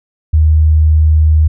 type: tone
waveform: sine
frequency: 77.78 Hz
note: D#2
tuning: in tune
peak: -5 dBFS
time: 0.33-1.48 s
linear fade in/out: 10 ms
effects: none